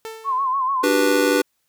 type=tone with exponential decay; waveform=sawtooth; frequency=444.8 Hz; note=A4; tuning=19 cents sharp; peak=-25 dBFS; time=0.05-0.7 s; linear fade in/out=0 ms; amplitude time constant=140 ms
type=tone with vibrato; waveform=sine; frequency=1061 Hz; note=C6; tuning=24 cents sharp; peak=-18 dBFS; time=0.24-0.86 s; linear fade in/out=50 ms; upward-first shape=sine; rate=6.8 Hz; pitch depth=84 cents each way
type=chord; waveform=square; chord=G major seventh; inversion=second; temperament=just; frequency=294 / 367.5 / 392 / 490 Hz; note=D4 / F#4 / G4 / B4; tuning=+2 / -12 / 0 / -14 cents; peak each=-21 / -26 / -23 / -20 dBFS; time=0.83-1.42 s; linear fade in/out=10 ms
effects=white hiss -70 dBFS RMS until 1.68 s